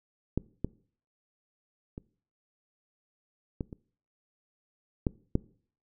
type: clicks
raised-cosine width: 3 ms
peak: -14 / -16 / -26 / -19 / -28 / -13 / -11 dBFS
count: 7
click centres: 0.376 / 0.646 / 1.979 / 3.608 / 3.728 / 5.068 / 5.354 s
effects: noise-tail reverb RT60 0.5 s tail -22 dB re dry